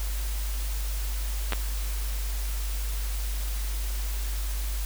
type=clicks; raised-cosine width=0.3 ms; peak=-11 dBFS; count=2; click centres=1.523 / 1.533 s; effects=added 50 Hz sine -27 dBFS peak until 4.85 s + white hiss -39 dBFS RMS until 4.85 s